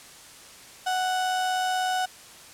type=tone with amplitude modulation; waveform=35% pulse; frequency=741 Hz; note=F#5; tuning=2 cents sharp; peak=-21 dBFS; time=0.86-2.06 s; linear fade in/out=10 ms; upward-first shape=sine; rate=96.2 Hz; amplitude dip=25%; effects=white hiss -47 dBFS RMS until 2.53 s + low-pass 10000 Hz 12 dB/octave